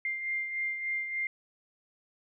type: beating tone pair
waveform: sine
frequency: 2100 / 2103.4 Hz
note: C7 / C7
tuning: +6 / +9 cents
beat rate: 3.4 Hz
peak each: -31 / -40 dBFS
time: 0.05-1.27 s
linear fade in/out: 2 ms
effects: none